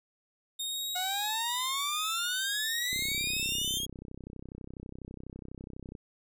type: tone with vibrato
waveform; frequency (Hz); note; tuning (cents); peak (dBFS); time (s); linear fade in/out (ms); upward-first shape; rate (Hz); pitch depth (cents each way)
sawtooth; 3688; A#7; -19; -30; 0.59-3.79; 10; sine; 0.54; 59
type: exponential sweep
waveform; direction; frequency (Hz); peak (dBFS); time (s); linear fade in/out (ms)
sawtooth; up; 717 to 3322; -29; 0.95-3.86; 10
type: click train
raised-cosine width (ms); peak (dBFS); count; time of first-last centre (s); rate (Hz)
3; -30; 98; 2.93-5.952; 32.1
effects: none